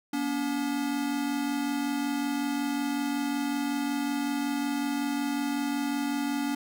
square tone pair together, 239.8 / 285.2 Hz, A#3 / C#4, +49 / +49 cents, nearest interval minor third, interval 300 cents, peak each -34 / -29 dBFS, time 0.13-6.55 s, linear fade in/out 5 ms, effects none

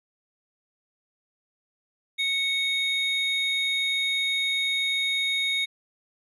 triangle tone pair together, 2217 / 3724 Hz, C#7 / A#7, 0 / -2 cents, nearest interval major sixth, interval 898 cents, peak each -25 / -24 dBFS, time 2.18-5.66 s, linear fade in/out 20 ms, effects resampled to 32000 Hz

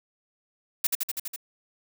blue noise with echo, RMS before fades -23 dBFS, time 0.84-0.87 s, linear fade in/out 5 ms, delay 82 ms, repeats 6, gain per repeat -2 dB, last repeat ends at 1.362 s, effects none

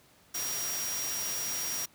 sine tone in noise, 5700 Hz, F8, 34 cents sharp, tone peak -34 dBFS, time 0.34-1.86 s, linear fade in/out 10 ms, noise white, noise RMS -36 dBFS, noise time 0.34-1.86 s, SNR -1 dB, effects pink hiss -61 dBFS RMS until 1.94 s + high-pass 80 Hz 12 dB/octave

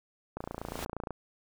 click train, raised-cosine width 1 ms, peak -22 dBFS, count 22, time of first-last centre 0.37-1.107 s, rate 28.5 Hz
pink noise with exponential growth, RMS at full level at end -36 dBFS, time 0.4-0.85 s, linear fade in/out 5 ms, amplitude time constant 97 ms
effects none

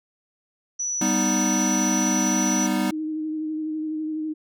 sine tone, 5920 Hz, F#8, in tune, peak -24 dBFS, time 0.79-2.67 s, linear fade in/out 10 ms
square chord, G augmented, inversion none, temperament equal, 196 / 246.9 / 311.1 Hz, G3 / B3 / D#4, 0 / 0 / 0 cents, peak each -26 dBFS, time 1.01-2.91 s, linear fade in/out 5 ms
sine tone with vibrato, 311.1 Hz, D#4, in tune, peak -25 dBFS, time 2.91-4.34 s, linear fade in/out 20 ms, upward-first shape sine, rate 12 Hz, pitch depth 22 cents each way
effects none

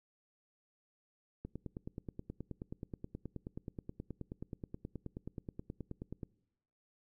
click train, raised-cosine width 3 ms, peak -29 dBFS, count 46, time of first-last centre 1.45-6.232 s, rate 9.41 Hz, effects noise-tail reverb RT60 0.9 s tail -24 dB re dry

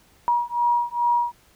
sine beating tone pair, 955 / 957.4 Hz, A#5 / A#5, +42 / +46 cents, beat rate 2.4 Hz, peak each -22 dBFS, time 0.28-1.32 s, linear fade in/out 0 ms, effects pink hiss -57 dBFS RMS until 1.55 s

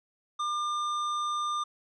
triangle tone with hard clipping, 1200 Hz, D6, 37 cents sharp, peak -30 dBFS, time 0.39-1.64 s, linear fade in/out 10 ms, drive 14 dB, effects resampled to 24000 Hz

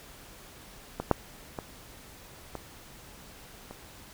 clicks, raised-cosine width 1 ms, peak -17 / -6 / -20 / -21 / -27 dBFS, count 5, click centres 1 / 1.113 / 1.588 / 2.553 / 3.71 s, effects pink hiss -50 dBFS RMS until 4.13 s

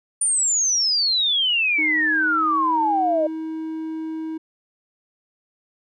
sine exponential sweep, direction down, 9400 to 597 Hz, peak -17 dBFS, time 0.21-3.27 s, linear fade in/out 5 ms
triangle tone with pitch glide, 310 to 318.7 Hz, D#4 to D#4, -6 to +42 cents, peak -24 dBFS, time 1.78-4.38 s, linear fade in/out 10 ms, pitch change +48 cents, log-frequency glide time 1.96-2.57 s
effects none

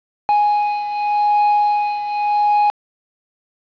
triangle beating tone pair, 830.6 / 831.46 Hz, G#5 / G#5, 0 / +2 cents, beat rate 0.86 Hz, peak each -13 / -19 dBFS, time 0.29-2.7 s, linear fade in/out 0 ms, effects resampled to 11025 Hz + 7-bit

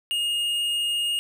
sine tone with tanh clipping, 2849 Hz, F7, 34 cents sharp, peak -24 dBFS, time 0.11-1.19 s, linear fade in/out 0 ms, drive 9 dB, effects none

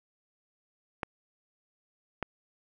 clicks, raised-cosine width 0.5 ms, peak -16 dBFS, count 2, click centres 1.032 / 2.227 s, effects none

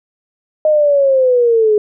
sine linear sweep, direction down, 622.3 to 415.3 Hz, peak -8 dBFS, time 0.65-1.78 s, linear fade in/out 2 ms, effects none

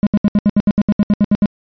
triangle tone bursts, 206.3 Hz, G#3, 11 cents flat, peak -6 dBFS, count 14, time 0.03-1.458 s, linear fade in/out 0 ms, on 37 ms, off 70 ms, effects resampled to 11025 Hz

